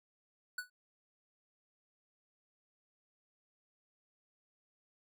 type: tone with exponential decay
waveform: square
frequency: 1480 Hz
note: F#6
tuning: in tune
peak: -35 dBFS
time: 0.58-0.7 s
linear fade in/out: 5 ms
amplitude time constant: 25 ms
effects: none